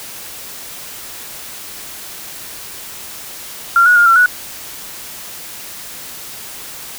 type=tone with pitch steps; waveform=sine; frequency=1381 / 1458 / 1413 / 1355 / 1470 Hz; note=F6 / F#6 / F6 / E6 / F#6; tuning=-20 / -26 / +20 / +47 / -12 cents; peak=-6 dBFS; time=3.76-4.26 s; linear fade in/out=2 ms; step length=100 ms; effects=white hiss -31 dBFS RMS until 6.98 s